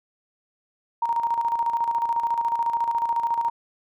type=tone with tremolo; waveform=sine; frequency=932.3 Hz; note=A#5; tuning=in tune; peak=-19 dBFS; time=1.02-3.5 s; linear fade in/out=5 ms; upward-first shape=square; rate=14 Hz; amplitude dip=55%; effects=none